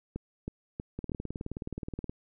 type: two click trains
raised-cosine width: 3 ms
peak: -22 / -23 dBFS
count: 4 / 22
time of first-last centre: 0.16-1.118 / 0.99-2.095 s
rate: 3.13 / 19 Hz
effects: none